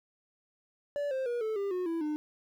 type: tone with pitch steps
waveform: triangle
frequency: 577 / 526.1 / 479.6 / 437.3 / 398.7 / 363.5 / 331.4 / 302.1 Hz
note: D5 / C5 / A#4 / A4 / G4 / F#4 / E4 / D4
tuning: -31 / +9 / +49 / -11 / +29 / -31 / +9 / +49 cents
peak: -28 dBFS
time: 0.96-2.16 s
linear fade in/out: 0 ms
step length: 150 ms
effects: 11-bit